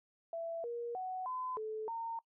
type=tone with pitch steps; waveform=sine; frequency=666 / 473.1 / 744 / 1017 / 434.7 / 916 Hz; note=E5 / A#4 / F#5 / C6 / A4 / A#5; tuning=+18 / +26 / +9 / -50 / -21 / -31 cents; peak=-37 dBFS; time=0.33-2.19 s; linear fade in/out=2 ms; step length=310 ms; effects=noise-tail reverb RT60 0.1 s tail -22 dB re dry